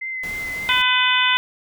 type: tone with vibrato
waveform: sine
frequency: 2058 Hz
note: C7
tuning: 29 cents flat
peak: -25 dBFS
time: 0.01-0.74 s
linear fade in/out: 10 ms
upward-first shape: sine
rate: 3.5 Hz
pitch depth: 20 cents each way
type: noise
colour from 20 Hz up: pink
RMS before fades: -37 dBFS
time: 0.23-0.82 s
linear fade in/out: 5 ms
type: harmonic tone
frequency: 503 Hz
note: B4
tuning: 32 cents sharp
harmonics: 2 / 3 / 4 / 5 / 6 / 7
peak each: -22 / -22 / -22 / -22 / -22 / -22 dBFS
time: 0.69-1.37 s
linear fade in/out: 0 ms
effects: none